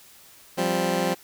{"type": "chord", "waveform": "15% pulse", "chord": "F suspended second", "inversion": "none", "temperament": "just", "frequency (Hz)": [174.61, 196.44, 261.9], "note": ["F3", "G3", "C4"], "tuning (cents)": [0, 4, 2], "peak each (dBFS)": [-20, -21, -23], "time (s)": [0.57, 1.15], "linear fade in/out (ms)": 20, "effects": ["white hiss -51 dBFS RMS until 1.23 s"]}